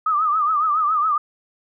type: tone with vibrato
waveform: sine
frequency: 1231 Hz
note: D#6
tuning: 19 cents flat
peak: -16 dBFS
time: 0.06-1.18 s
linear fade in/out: 5 ms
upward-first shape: triangle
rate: 7.2 Hz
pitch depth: 120 cents each way
effects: none